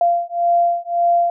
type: beating tone pair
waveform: sine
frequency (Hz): 690 / 691.8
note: F5 / F5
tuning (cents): -21 / -17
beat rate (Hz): 1.8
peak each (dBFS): -17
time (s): 0.01-1.3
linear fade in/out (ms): 2
effects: none